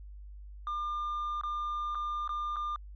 sine tone with dropouts, 1200 Hz, D6, 37 cents sharp, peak -29 dBFS, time 0.67-2.76 s, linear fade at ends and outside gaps 1 ms, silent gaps 1.412-1.435 / 1.948-1.953 / 2.277-2.292 / 2.56-2.566 s, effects tanh soft clip ceiling -31 dBFS + added 50 Hz sine -44 dBFS peak until 2.95 s

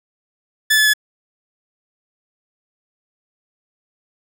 sawtooth tone with pitch steps, 1739 / 1724 / 1709.1 Hz, A6 / A6 / G#6, -21 / -36 / +49 cents, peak -8 dBFS, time 0.7-0.937 s, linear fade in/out 10 ms, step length 79 ms, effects none

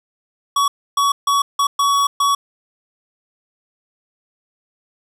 square tone bursts at uneven times, 1126 Hz, C#6, 27 cents sharp, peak -14 dBFS, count 6, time 0.56-0.68 / 0.97-1.12 / 1.27-1.42 / 1.59-1.67 / 1.79-2.07 / 2.2-2.35 s, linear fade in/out 5 ms, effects low-pass 12000 Hz 12 dB/octave + 9-bit

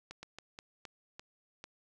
slowing click train, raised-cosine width 0.2 ms, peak -28 dBFS, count 7, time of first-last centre 0.11-1.641 s, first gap 120 ms, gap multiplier 1.3, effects none

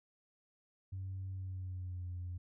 sine tone with pitch glide, 95 to 89.15 Hz, F#2 to F2, +46 to +36 cents, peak -38 dBFS, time 0.92-2.38 s, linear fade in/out 10 ms, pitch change -110 cents, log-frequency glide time 1.31-2.11 s, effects tanh soft clip ceiling -36 dBFS

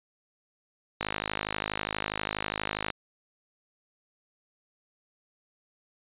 click train, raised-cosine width 0.3 ms, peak -12 dBFS, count 100, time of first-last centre 1.01-2.903 s, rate 52.3 Hz, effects resampled to 8000 Hz

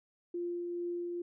sine tone with tremolo, 348.3 Hz, F4, 5 cents flat, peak -33 dBFS, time 0.34-1.22 s, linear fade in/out 5 ms, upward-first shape triangle, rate 2.3 Hz, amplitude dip 25%, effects none

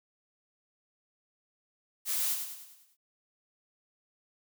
blue noise with echo, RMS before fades -31 dBFS, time 2.05-2.37 s, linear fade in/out 50 ms, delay 100 ms, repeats 6, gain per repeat -6 dB, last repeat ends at 2.97 s, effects none

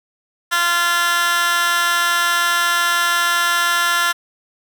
15% pulse tone with high-pass filter, 345.6 Hz, F4, 18 cents flat, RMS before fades -17 dBFS, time 0.51-4.13 s, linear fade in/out 20 ms, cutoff 1600 Hz, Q 2, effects none

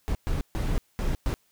brown noise bursts at uneven times, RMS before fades -26 dBFS, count 5, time 0.08-0.15 / 0.27-0.41 / 0.55-0.78 / 0.99-1.15 / 1.26-1.34 s, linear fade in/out 0 ms, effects white hiss -67 dBFS RMS until 1.51 s

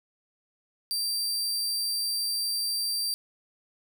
sawtooth tone, 4697 Hz, D8, 1 cent flat, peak -24 dBFS, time 0.91-3.14 s, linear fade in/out 0 ms, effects none

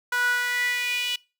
sawtooth tone with high-pass filter sweep, 490 Hz, B4, 14 cents flat, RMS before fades -25 dBFS, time 0.12-1.16 s, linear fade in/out 5 ms, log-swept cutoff 1300 to 2900 Hz, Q 6.6, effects noise-tail reverb RT60 0.3 s tail -23 dB re dry

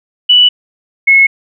sine tone pair in turn, 2960 / 2182 Hz, F#7 / C#7, 0 / -28 cents, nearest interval perfect fourth, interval 528 cents, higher first, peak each -3 dBFS, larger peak neither, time 0.29-0.49 / 1.07-1.27 s, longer neither, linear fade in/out 10 ms, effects none

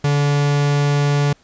45% pulse tone, 144.1 Hz, D3, 33 cents flat, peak -14 dBFS, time 0.04-1.33 s, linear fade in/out 5 ms, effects pink hiss -54 dBFS RMS until 1.43 s + resampled to 16000 Hz

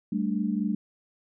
sine chord, G suspended second, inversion none, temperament equal, 196 / 220 / 293.7 Hz, G3 / A3 / D4, 0 / 0 / 0 cents, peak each -28 / -28 / -32 dBFS, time 0.12-0.75 s, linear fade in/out 5 ms, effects none

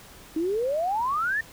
sine exponential sweep, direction up, 308.3 to 1840 Hz, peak -23 dBFS, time 0.36-1.41 s, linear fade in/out 5 ms, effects pink hiss -48 dBFS RMS until 1.52 s

